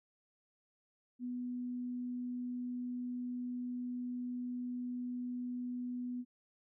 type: tone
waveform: sine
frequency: 246.9 Hz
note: B3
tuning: in tune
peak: -37 dBFS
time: 1.19-6.25 s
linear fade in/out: 50 ms
effects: none